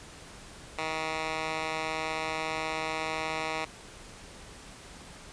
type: tone with band-pass filter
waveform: 10% pulse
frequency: 158.3 Hz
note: D#3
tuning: 30 cents sharp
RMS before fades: -33 dBFS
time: 0.78-3.65 s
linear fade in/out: 5 ms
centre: 2000 Hz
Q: 0.8
effects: pink hiss -48 dBFS RMS until 5.32 s + resampled to 22050 Hz